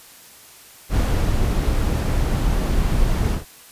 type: noise with ADSR envelope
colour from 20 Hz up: brown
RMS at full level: -17 dBFS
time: 0.89-3.45 s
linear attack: 62 ms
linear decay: 400 ms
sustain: -2 dB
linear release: 130 ms
effects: white hiss -45 dBFS RMS until 3.71 s + resampled to 32000 Hz